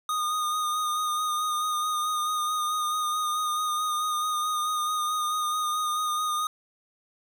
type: tone with vibrato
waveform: square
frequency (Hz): 1230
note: D#6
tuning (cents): -20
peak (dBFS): -26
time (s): 0.09-6.47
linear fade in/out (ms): 2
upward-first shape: sine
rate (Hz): 4.6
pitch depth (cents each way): 23
effects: none

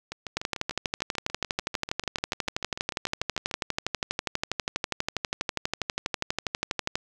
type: two click trains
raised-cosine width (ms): 0.2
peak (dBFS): -9 / -17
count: 82 / 24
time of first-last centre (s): 0.37-6.955 / 0.12-3.512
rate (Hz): 12.3 / 6.78
effects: none

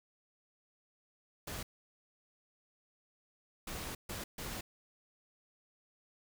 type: noise bursts at uneven times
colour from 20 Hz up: pink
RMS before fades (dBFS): -42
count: 4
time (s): 1.47-1.63 / 3.67-3.95 / 4.09-4.24 / 4.38-4.61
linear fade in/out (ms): 5
effects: none

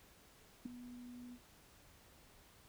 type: tone with ADSR envelope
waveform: sine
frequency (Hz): 244.9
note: B3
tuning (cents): -14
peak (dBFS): -36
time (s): 0.65-1.39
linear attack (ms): 9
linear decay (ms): 6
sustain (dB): -13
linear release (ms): 55
effects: pink hiss -64 dBFS RMS until 2.68 s

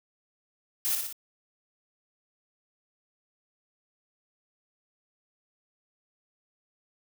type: noise with echo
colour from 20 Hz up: blue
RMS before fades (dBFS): -28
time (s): 0.85-0.95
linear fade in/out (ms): 0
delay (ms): 59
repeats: 3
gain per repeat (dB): -4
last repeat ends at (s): 1.127
effects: none

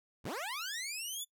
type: linear sweep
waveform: 15% pulse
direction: up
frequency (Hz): 46.48 to 3527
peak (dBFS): -31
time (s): 0.24-1.25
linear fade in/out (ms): 20
effects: noise-tail reverb RT60 0.1 s tail -22 dB re dry

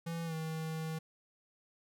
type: tone with pitch glide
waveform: square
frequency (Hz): 166.8 to 159.64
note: E3 to D#3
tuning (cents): +21 to +45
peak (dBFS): -37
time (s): 0.06-0.99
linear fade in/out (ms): 10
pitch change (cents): -76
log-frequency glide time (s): 0.25-0.34
effects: none

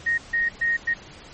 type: tone bursts at uneven times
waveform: sine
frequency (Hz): 1864.7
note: A#6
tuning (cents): 0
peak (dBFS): -19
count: 4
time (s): 0.06-0.18 / 0.33-0.49 / 0.61-0.77 / 0.87-0.94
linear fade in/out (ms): 10
effects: pink hiss -44 dBFS RMS until 1.33 s + MP3 32 kbps

